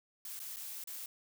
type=noise with dropouts; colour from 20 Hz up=blue; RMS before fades=-44 dBFS; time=0.25-1.06 s; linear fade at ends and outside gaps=2 ms; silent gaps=0.393-0.4 / 0.561-0.567 / 0.839-0.873 s; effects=none